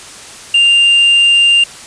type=tone; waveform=triangle; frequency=2794 Hz; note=F7; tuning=in tune; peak=-4 dBFS; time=0.54-1.64 s; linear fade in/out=5 ms; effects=white hiss -32 dBFS RMS until 1.86 s + resampled to 22050 Hz